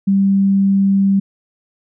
sine tone, 196 Hz, G3, in tune, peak -10 dBFS, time 0.07-1.2 s, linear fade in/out 10 ms, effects none

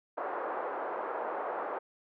pink band-pass noise, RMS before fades -36 dBFS, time 0.17-1.79 s, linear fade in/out 10 ms, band 440 to 1300 Hz, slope 24 dB/octave, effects none

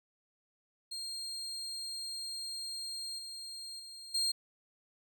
35% pulse tone with level steps, 4210 Hz, C8, 10 cents sharp, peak -37 / -41 / -45 / -28 dBFS, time 0.91-4.32 s, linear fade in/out 10 ms, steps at 3.18 / 3.79 / 4.14 s, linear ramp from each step 10 ms, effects none

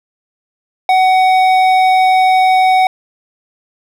sine tone with hard clipping, 749 Hz, F#5, 21 cents sharp, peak -9 dBFS, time 0.89-2.87 s, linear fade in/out 2 ms, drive 10 dB, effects none

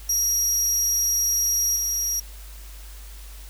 35% pulse tone with level steps, 5690 Hz, F8, 31 cents sharp, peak -17 / -20 dBFS, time 0.09-2.2 s, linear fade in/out 5 ms, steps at 1.76 s, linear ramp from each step 2 ms, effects added 50 Hz sine -38 dBFS peak until 3.49 s + white hiss -47 dBFS RMS until 3.49 s

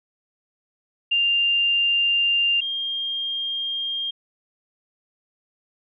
sine tone pair in turn, 2794 / 3214 Hz, F7 / G7, 0 / +43 cents, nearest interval major second, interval 243 cents, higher second, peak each -17 / -24 dBFS, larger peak first, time 1.11-2.61 / 2.61-4.11 s, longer neither, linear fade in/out 10 ms, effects none

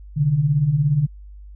sine beating tone pair, 131.2 / 148.2 Hz, C3 / D3, +5 / +16 cents, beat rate 17 Hz, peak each -22 / -16 dBFS, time 0.16-1.07 s, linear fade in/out 20 ms, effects added 50 Hz sine -37 dBFS peak until 1.55 s

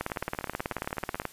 two click trains, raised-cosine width 0.5 ms, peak -24 / -14 dBFS, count 19 / 24, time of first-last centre 0.1-1.218 / 0.01-1.253 s, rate 16.1 / 18.5 Hz, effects white hiss -52 dBFS RMS until 1.32 s + resampled to 32000 Hz

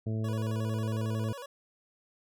harmonic tone, 110 Hz, A2, in tune, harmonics 1 / 2 / 3 / 4 / 5 / 6, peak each -30 / -36 / -43 / -43 / -50 / -49 dBFS, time 0.06-1.33 s, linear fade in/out 10 ms
25% pulse tone with vibrato, 523.3 Hz, C5, in tune, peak -37 dBFS, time 0.24-1.46 s, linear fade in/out 5 ms, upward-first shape square, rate 11 Hz, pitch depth 120 cents each way
effects none

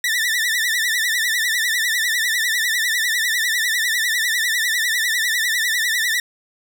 sawtooth tone with vibrato, 1865 Hz, A#6, in tune, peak -14 dBFS, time 0.04-6.2 s, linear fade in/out 2 ms, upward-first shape triangle, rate 10 Hz, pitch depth 140 cents each way, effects none

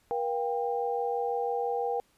sine tone cluster, 477.4 / 708 / 794 Hz, A#4 / F5 / G5, +41 / +23 / +22 cents, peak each -30 / -37 / -31 dBFS, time 0.11-2 s, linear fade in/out 0 ms, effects pink hiss -67 dBFS RMS until 2.17 s + resampled to 32000 Hz

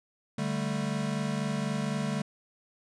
square chord, D suspended fourth, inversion none, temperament equal, 146.83 / 196 / 220 Hz, D3 / G3 / A3, 0 / 0 / 0 cents, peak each -34 dBFS, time 0.38-2.22 s, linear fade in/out 5 ms, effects resampled to 22050 Hz

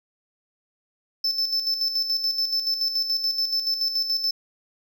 triangle tone with tremolo, 5274 Hz, E8, in tune, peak -19 dBFS, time 1.24-4.31 s, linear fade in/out 5 ms, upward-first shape square, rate 7 Hz, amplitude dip 55%, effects none

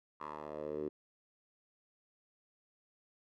10% pulse tone with band-pass filter sweep, 75.5 Hz, D2, 48 cents sharp, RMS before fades -42 dBFS, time 0.2-0.89 s, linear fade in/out 10 ms, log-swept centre 1100 to 360 Hz, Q 3.7, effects none

